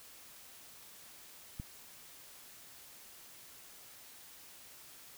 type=click; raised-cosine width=5 ms; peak=-28 dBFS; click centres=1.599 s; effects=white hiss -55 dBFS RMS until 5.17 s